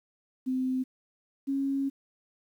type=tone pair in turn; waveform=sine; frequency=258.2 / 274.2 Hz; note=C4 / C#4; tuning=-23 / -19 cents; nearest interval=minor second; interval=104 cents; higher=second; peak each=-26 dBFS; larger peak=neither; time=0.46-0.84 / 1.47-1.9 s; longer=second; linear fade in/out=20 ms; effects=10-bit